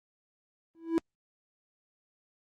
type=tone with exponential growth; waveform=triangle; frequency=329.6 Hz; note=E4; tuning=in tune; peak=-18 dBFS; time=0.75-0.98 s; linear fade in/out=0 ms; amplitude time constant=49 ms; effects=Opus 24 kbps